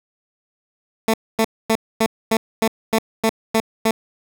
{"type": "tone bursts", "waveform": "15% pulse", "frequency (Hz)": 222.8, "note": "A3", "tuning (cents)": 22, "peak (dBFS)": -8, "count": 10, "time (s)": [1.08, 3.91], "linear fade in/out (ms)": 2, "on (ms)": 58, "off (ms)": 250, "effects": []}